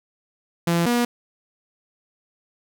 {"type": "tone pair in turn", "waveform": "sawtooth", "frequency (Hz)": [170, 240.4], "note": ["F3", "B3"], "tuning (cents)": [-46, -46], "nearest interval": "tritone", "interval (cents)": 600, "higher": "second", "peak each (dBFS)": [-14, -14], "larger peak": "neither", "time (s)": [[0.67, 0.86], [0.86, 1.05]], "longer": "neither", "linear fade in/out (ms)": 5, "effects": []}